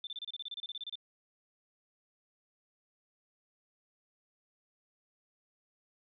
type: tone bursts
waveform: sine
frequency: 3548 Hz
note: A7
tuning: 14 cents sharp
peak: -38 dBFS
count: 16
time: 0.04-0.955 s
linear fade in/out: 2 ms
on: 30 ms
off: 29 ms
effects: none